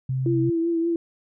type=tone; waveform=sine; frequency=130.81 Hz; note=C3; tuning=in tune; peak=-22 dBFS; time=0.09-0.5 s; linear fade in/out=5 ms
type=tone with vibrato; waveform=sine; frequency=334.4 Hz; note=E4; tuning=25 cents sharp; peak=-20 dBFS; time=0.26-0.96 s; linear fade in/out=2 ms; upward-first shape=triangle; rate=5.2 Hz; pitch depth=38 cents each way
effects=none